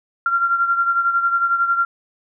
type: beating tone pair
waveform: sine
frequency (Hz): 1377 / 1388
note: F6 / F6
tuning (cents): -25 / -11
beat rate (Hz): 11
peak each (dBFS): -16 / -23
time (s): 0.26-1.85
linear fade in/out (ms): 2
effects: none